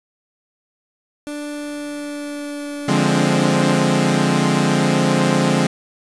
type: tone with pitch glide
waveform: 30% pulse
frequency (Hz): 293.9 to 289.4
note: D4 to D4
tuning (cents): +1 to -25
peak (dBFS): -24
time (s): 1.27-3.8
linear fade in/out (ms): 0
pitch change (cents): -26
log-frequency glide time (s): 1.5-2.76
type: chord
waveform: sawtooth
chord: D half-diminished seventh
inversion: none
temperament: equal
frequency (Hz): 146.83 / 174.61 / 207.7 / 261.6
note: D3 / F3 / Ab3 / C4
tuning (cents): 0 / 0 / 0 / 0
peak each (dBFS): -16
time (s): 2.88-5.67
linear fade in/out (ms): 5
effects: resampled to 22050 Hz + 7-bit